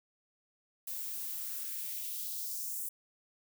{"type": "noise with high-pass filter sweep", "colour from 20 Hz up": "violet", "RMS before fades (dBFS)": -39, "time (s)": [0.87, 2.89], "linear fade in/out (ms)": 5, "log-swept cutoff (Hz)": [490, 8700], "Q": 1.8, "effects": []}